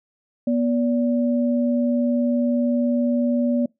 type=tone pair together; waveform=sine; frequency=242.3 / 576.3 Hz; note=B3 / D5; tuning=-33 / -33 cents; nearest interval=octave + minor third; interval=1500 cents; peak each=-18 / -25 dBFS; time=0.47-3.66 s; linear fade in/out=5 ms; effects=noise-tail reverb RT60 0.2 s tail -25 dB re dry